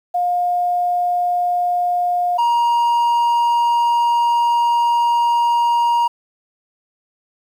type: tone pair in turn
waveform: sine / triangle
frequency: 710 / 945.1 Hz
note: F5 / A#5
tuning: +28 / +24 cents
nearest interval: perfect fourth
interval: 496 cents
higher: second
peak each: -15 / -11 dBFS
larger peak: second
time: 0.14-2.38 / 2.38-6.08 s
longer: second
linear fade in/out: 10 ms
effects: 8-bit